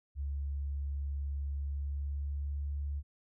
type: tone with pitch glide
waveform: sine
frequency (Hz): 70.4 to 71.59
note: C#2 to D2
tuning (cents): +27 to -44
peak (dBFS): -33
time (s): 0.15-3.03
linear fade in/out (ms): 50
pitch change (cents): +29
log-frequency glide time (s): 1.56-2.73
effects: none